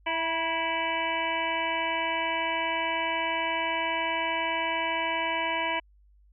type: harmonic tone with a mistuned harmonic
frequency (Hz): 329.6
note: E4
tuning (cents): 0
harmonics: 1 / 2 / 3 / 5 / 6 / 7 / 8 / 9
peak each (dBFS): -39 / -34 / -30 / -37 / -37 / -32 / -41 / -36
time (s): 0.06-5.8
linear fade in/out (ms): 10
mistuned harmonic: 3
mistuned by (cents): -29
effects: added 50 Hz sine -56 dBFS peak until 6.32 s